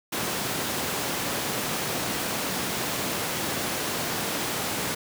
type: high-pass noise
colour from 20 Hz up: pink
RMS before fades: -29 dBFS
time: 0.12-4.95 s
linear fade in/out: 10 ms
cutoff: 160 Hz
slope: 12 dB/octave
effects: none